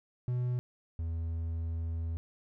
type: tone pair in turn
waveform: triangle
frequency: 123.7 / 82.38 Hz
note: B2 / E2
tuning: +3 / -1 cents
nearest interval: perfect fifth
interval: 704 cents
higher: first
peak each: -27 / -30 dBFS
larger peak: first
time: 0.28-0.59 / 0.99-2.17 s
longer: second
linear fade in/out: 0 ms
effects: none